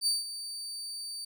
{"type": "tone with ADSR envelope", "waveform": "30% pulse", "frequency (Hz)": 4609, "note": "D8", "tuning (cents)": -33, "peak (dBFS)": -21, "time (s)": [0.01, 1.25], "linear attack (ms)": 57, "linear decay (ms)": 170, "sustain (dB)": -13, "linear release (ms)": 7, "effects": []}